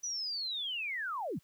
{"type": "linear sweep", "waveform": "sine", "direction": "down", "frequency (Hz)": [5990, 103.83], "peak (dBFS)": -34, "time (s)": [0.03, 1.39], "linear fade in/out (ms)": 10, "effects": ["white hiss -70 dBFS RMS until 1.43 s", "high-pass 60 Hz 12 dB/octave"]}